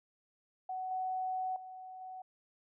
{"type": "tone with level steps", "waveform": "sine", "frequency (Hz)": 747, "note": "F#5", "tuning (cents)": 16, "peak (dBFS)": [-36, -33, -45, -43], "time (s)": [0.69, 2.22], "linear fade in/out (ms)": 5, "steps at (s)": [0.91, 1.56, 2.01], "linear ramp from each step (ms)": 2, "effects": []}